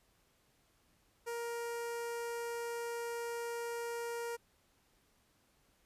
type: tone with notch filter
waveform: sawtooth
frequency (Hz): 469.5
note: A#4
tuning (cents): +12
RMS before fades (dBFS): -40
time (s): 1.26-4.37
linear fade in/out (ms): 20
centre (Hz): 3600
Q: 1.4
effects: pink hiss -72 dBFS RMS until 5.85 s + resampled to 32000 Hz